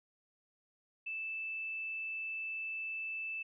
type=tone; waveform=sine; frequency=2637 Hz; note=E7; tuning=in tune; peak=-37 dBFS; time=1.06-3.43 s; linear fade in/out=10 ms; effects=none